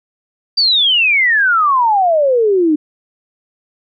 sine exponential sweep, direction down, 4738 to 293.7 Hz, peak -9 dBFS, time 0.57-2.76 s, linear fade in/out 10 ms, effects none

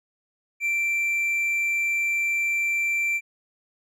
triangle tone, 2349 Hz, D7, in tune, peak -20 dBFS, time 0.6-3.21 s, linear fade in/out 50 ms, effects none

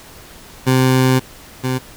20% pulse tone pair in turn, 129.7 / 128.95 Hz, C3 / C3, -15 / -25 cents, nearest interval unison, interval 10 cents, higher first, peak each -6 / -12 dBFS, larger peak first, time 0.66-1.2 / 1.63-1.79 s, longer first, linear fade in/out 20 ms, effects pink hiss -40 dBFS RMS until 1.96 s

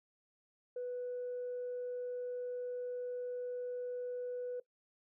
sine tone, 493.9 Hz, B4, in tune, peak -36 dBFS, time 0.76-4.6 s, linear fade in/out 5 ms, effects noise-tail reverb RT60 0.1 s tail -19 dB re dry + tanh soft clip ceiling -34 dBFS

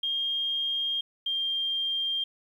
sine tone pair in turn, 3221 / 3193 Hz, G7 / G7, +46 / +31 cents, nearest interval unison, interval 15 cents, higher first, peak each -26 dBFS, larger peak neither, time 0.03-1.01 / 1.26-2.24 s, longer neither, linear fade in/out 5 ms, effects 10-bit

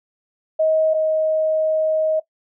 sine tone pair in turn, 632 / 628.6 Hz, D#5 / D#5, +27 / +18 cents, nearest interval unison, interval 9 cents, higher first, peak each -14 / -16 dBFS, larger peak first, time 0.59-0.94 / 0.94-2.2 s, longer second, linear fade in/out 10 ms, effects noise-tail reverb RT60 0.1 s tail -17 dB re dry

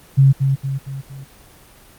sine tone with echo, 136 Hz, C#3, 33 cents flat, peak -7 dBFS, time 0.17-0.33 s, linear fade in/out 20 ms, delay 230 ms, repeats 4, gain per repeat -6 dB, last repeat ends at 1.25 s, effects pink hiss -46 dBFS RMS until 1.98 s + Opus 24 kbps

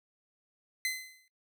sawtooth tone with exponential decay, 2045 Hz, C7, 40 cents flat, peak -24 dBFS, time 0.85-1.28 s, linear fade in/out 1 ms, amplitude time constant 93 ms, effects noise-tail reverb RT60 0.1 s tail -19 dB re dry

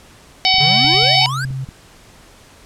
harmonic tone, 754 Hz, F#5, 32 cents sharp, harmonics 1 / 3 / 4 / 5 / 6 / 7, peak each -18 / -18 / -18 / -18 / -18 / -18 dBFS, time 0.45-1.26 s, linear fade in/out 0 ms
clicks, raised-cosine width 5 ms, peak -20 dBFS, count 8, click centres 0.542 / 0.584 / 0.847 / 0.943 / 1.032 / 1.451 / 1.507 / 1.689 s
square exponential sweep, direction up, 132.4 to 1661.2 Hz, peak -22 dBFS, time 0.6-1.45 s, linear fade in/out 5 ms
sine tone, 132.5 Hz, C3, 22 cents sharp, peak -21 dBFS, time 0.62-1.65 s, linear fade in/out 10 ms
effects pink hiss -45 dBFS RMS until 2.65 s + low-pass 10000 Hz 12 dB/octave

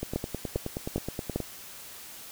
two click trains, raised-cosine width 2 ms, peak -18 / -14 dBFS, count 14 / 4, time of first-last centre 0.03-1.403 / 0.16-1.36 s, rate 9.47 / 2.5 Hz, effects white hiss -45 dBFS RMS until 2.31 s

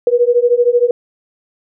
sine beating tone pair, 476.9 / 489.9 Hz, A#4 / B4, +39 / -14 cents, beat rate 13 Hz, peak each -12 dBFS, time 0.07-0.91 s, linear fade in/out 2 ms, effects none

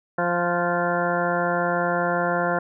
harmonic tone with a mistuned harmonic, 174.61 Hz, F3, in tune, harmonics 1 / 2 / 3 / 4 / 5 / 6 / 8 / 9 / 10, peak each -29 / -30 / -26 / -26 / -33 / -30 / -28 / -34 / -33 dBFS, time 0.18-2.59 s, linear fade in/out 5 ms, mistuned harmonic 9, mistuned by -44 cents, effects none

